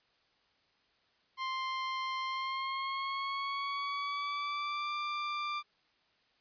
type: tone with pitch glide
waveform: sawtooth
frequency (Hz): 1049 to 1184.3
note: C6 to D6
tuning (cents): +4 to +14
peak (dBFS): -30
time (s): 1.37-5.63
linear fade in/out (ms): 50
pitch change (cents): +210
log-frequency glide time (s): 2.26-4.95
effects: white hiss -71 dBFS RMS until 6.4 s + resampled to 11025 Hz